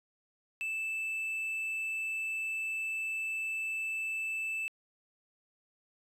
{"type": "tone", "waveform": "triangle", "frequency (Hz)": 2637, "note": "E7", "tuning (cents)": 0, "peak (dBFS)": -31, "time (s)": [0.61, 4.68], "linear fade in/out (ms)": 0, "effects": ["resampled to 32000 Hz"]}